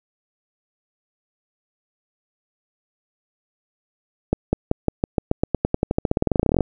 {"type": "accelerating click train", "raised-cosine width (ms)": 2, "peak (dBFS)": -4, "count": 30, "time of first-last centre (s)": [4.33, 6.607], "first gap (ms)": 200, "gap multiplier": 0.92, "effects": []}